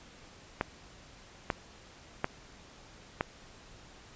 clicks, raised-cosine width 0.5 ms, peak -13 dBFS, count 4, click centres 0.611 / 1.502 / 2.244 / 3.209 s, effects pink hiss -54 dBFS RMS until 4.15 s + resampled to 16000 Hz

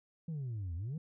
sine exponential two-way sweep, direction down then up, 170 to 80.4 to 170 Hz, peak -34 dBFS, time 0.28-0.98 s, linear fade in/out 5 ms, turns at 0.75 s, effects tanh soft clip ceiling -35 dBFS

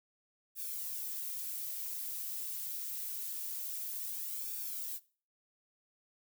violet noise with flanger, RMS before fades -40 dBFS, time 0.55-5 s, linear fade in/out 50 ms, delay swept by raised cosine 0.98 to 6.38 ms, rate 0.25 Hz, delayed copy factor -0.65, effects noise-tail reverb RT60 0.4 s tail -20 dB re dry

